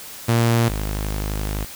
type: tone pair in turn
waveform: sawtooth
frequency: 116.54 / 51.77 Hz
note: A#2 / G#1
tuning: 0 / -5 cents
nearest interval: octave + major second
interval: 1405 cents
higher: first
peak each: -11 / -19 dBFS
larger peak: first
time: 0.28-0.69 / 0.69-1.65 s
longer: second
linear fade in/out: 10 ms
effects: white hiss -37 dBFS RMS until 1.75 s

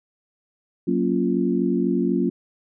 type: chord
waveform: sine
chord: Gb major seventh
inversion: none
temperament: equal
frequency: 185 / 233.1 / 277.2 / 349.2 Hz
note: Gb3 / Bb3 / Db4 / F4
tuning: 0 / 0 / 0 / 0 cents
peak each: -24 dBFS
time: 0.87-2.3 s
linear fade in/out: 10 ms
effects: none

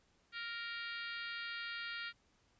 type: harmonic tone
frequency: 466.2 Hz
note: A#4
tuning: in tune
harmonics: 3 / 4 / 5 / 6 / 7 / 8 / 9 / 10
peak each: -45 / -47 / -49 / -51 / -52 / -53 / -54 / -55 dBFS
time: 0.32-2.13 s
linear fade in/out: 50 ms
effects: pink hiss -73 dBFS RMS until 2.59 s + resampled to 16000 Hz

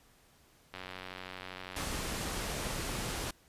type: click train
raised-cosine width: 0.3 ms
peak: -26 dBFS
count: 101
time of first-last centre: 0.74-1.82 s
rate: 92.6 Hz
type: low-pass noise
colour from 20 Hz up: pink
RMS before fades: -37 dBFS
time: 1.76-3.31 s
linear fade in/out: 5 ms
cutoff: 12000 Hz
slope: 24 dB/octave
effects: pink hiss -64 dBFS RMS until 3.48 s + resampled to 32000 Hz

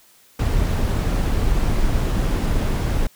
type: noise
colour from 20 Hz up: brown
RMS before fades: -19 dBFS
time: 0.39-3.07 s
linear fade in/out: 5 ms
effects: white hiss -53 dBFS RMS until 3.15 s

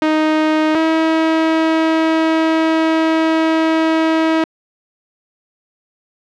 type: tone pair in turn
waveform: sawtooth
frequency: 311.1 / 321.3 Hz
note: D#4 / E4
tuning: 0 / -44 cents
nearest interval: minor second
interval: 56 cents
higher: second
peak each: -8 dBFS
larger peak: neither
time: 0.02-0.75 / 0.75-4.44 s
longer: second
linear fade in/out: 2 ms
effects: low-pass 3000 Hz 12 dB/octave

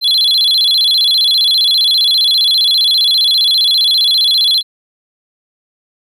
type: tone with vibrato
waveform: triangle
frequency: 3729 Hz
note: A#7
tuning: in tune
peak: -7 dBFS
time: 0.01-4.63 s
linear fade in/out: 50 ms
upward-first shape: square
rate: 15 Hz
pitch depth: 170 cents each way
effects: resampled to 32000 Hz

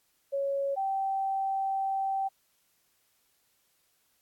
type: tone pair in turn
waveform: sine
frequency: 554.4 / 776.8 Hz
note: C#5 / G5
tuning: 0 / -16 cents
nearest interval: tritone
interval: 584 cents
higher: second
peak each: -27 dBFS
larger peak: neither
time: 0.32-0.76 / 0.76-2.29 s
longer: second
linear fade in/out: 20 ms
effects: white hiss -71 dBFS RMS until 4.21 s + AAC 64 kbps

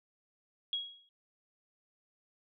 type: tone with exponential decay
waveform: sine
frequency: 3309 Hz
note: G#7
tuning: 7 cents flat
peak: -29 dBFS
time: 0.73-1.09 s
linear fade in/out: 1 ms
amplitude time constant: 78 ms
effects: none

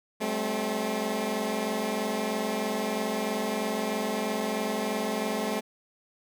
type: tone cluster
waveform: 15% pulse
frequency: 192.6 / 215.7 / 263.3 Hz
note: G3 / A3 / C4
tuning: -30 / -34 / +11 cents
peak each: -29 / -23 / -28 dBFS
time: 0.2-5.61 s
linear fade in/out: 20 ms
effects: none

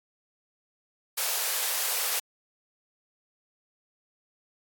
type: high-pass noise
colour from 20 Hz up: white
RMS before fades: -28 dBFS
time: 1.17-2.2 s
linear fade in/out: 10 ms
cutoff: 430 Hz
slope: 96 dB/octave
effects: AAC 64 kbps

